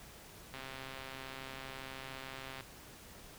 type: click train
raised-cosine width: 0.3 ms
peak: -29 dBFS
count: 276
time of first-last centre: 0.54-2.608 s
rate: 133 Hz
effects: pink hiss -54 dBFS RMS until 3.38 s